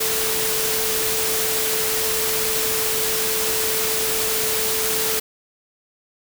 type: tone in noise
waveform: sine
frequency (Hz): 440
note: A4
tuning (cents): 0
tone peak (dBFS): -27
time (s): 0-5.2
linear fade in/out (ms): 10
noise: white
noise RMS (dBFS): -22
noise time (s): 0-5.2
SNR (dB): -8
effects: none